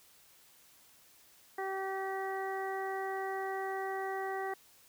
harmonic tone, 385.2 Hz, G4, 30 cents flat, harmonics 1 / 2 / 3 / 4 / 5, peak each -38 / -38 / -45 / -47 / -43 dBFS, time 1.58-4.54 s, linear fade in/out 5 ms, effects white hiss -62 dBFS RMS until 4.88 s

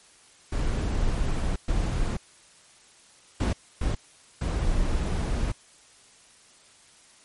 brown noise bursts at uneven times, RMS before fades -25 dBFS, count 5, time 0.52-1.56 / 1.68-2.17 / 3.4-3.53 / 3.81-3.95 / 4.41-5.52 s, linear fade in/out 5 ms, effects white hiss -55 dBFS RMS until 7.24 s + MP3 48 kbps

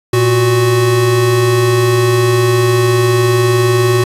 square tone pair together, 116.54 / 369.5 Hz, A#2 / F#4, 0 / -2 cents, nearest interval octave + minor sixth, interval 1998 cents, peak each -13 / -12 dBFS, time 0.13-4.04 s, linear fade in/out 5 ms, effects resampled to 32000 Hz

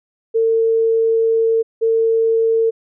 sine tone pair in turn, 451.8 / 451.8 Hz, A4 / A4, +46 / +46 cents, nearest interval unison, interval 0 cents, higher neither, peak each -12 dBFS, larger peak neither, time 0.34-1.63 / 1.81-2.71 s, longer first, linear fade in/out 20 ms, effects none

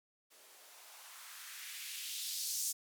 violet noise with band-pass filter sweep, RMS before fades -44 dBFS, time 0.3-2.73 s, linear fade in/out 20 ms, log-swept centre 370 to 6700 Hz, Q 1.7, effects none

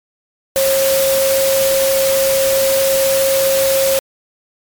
sine tone in noise, 540 Hz, C#5, 45 cents flat, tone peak -12 dBFS, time 0.56-3.99 s, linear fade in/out 0 ms, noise white, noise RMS -19 dBFS, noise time 0.56-3.99 s, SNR +4 dB, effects MP3 96 kbps

